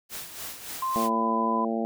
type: noise with tremolo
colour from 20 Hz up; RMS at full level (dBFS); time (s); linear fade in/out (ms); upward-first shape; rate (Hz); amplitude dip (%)
white; -36; 0.09-1.1; 50; sine; 3.5; 60
type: tone with pitch glide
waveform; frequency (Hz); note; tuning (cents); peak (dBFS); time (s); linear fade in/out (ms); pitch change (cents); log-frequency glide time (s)
sine; 1046.5 to 1002.1; C6 to B5; 0 to +25; -25; 0.82-1.65; 5; -75; 1.01-1.09
type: harmonic tone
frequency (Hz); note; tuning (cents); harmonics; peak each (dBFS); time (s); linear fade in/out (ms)
113.5; A#2; -46; 2 / 3 / 4 / 5 / 6 / 7; -28 / -33 / -34 / -35 / -33 / -37; 0.96-1.85; 0
effects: none